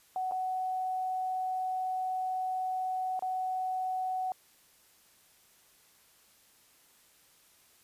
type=tone with dropouts; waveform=sine; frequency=746 Hz; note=F#5; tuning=14 cents sharp; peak=-30 dBFS; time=0.16-4.32 s; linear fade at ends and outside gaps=1 ms; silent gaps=0.312-0.32 / 3.193-3.223 s; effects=white hiss -63 dBFS RMS until 7.83 s + resampled to 32000 Hz